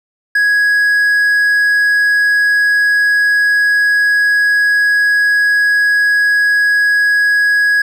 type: tone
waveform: triangle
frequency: 1664 Hz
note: G#6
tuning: 3 cents sharp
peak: -7 dBFS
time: 0.35-7.82 s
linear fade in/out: 5 ms
effects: none